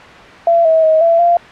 sine tone with pitch steps, 677 / 644 / 633 / 670 / 691 Hz, E5 / E5 / D#5 / E5 / F5, +46 / -41 / +30 / +28 / -19 cents, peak -7 dBFS, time 0.47-1.37 s, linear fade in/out 2 ms, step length 180 ms, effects white hiss -34 dBFS RMS until 1.51 s + low-pass 2000 Hz 12 dB/octave

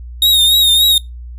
45% pulse tone with vibrato, 3729 Hz, A#7, in tune, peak -7 dBFS, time 0.22-0.98 s, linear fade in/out 2 ms, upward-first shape triangle, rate 3.5 Hz, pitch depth 66 cents each way, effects noise-tail reverb RT60 0.2 s tail -22 dB re dry + added 60 Hz sine -27 dBFS peak until 1.38 s

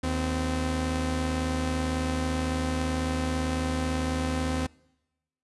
sawtooth tone pair together, 78.1 / 258 Hz, D#2 / C4, +7 / -24 cents, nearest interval octave + major sixth, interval 2069 cents, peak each -25 dBFS, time 0.03-4.67 s, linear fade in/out 10 ms, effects noise-tail reverb RT60 1.0 s tail -25 dB re dry + resampled to 24000 Hz

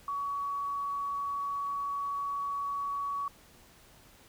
sine tone, 1127 Hz, C#6, 28 cents sharp, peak -31 dBFS, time 0.08-3.28 s, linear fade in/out 2 ms, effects pink hiss -58 dBFS RMS until 4.28 s

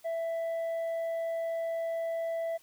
triangle tone with tanh clipping, 662 Hz, E5, 7 cents sharp, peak -31 dBFS, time 0.04-2.58 s, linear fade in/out 20 ms, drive 8 dB, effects white hiss -62 dBFS RMS until 2.62 s

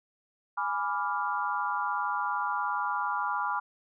sine chord, G# diminished seventh, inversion none, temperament equal, 830.6 / 987.8 / 1174.7 / 1396.9 Hz, G#5 / B5 / D6 / F6, 0 / 0 / 0 / 0 cents, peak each -34 / -32 / -33 / -34 dBFS, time 0.57-3.6 s, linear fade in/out 10 ms, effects none

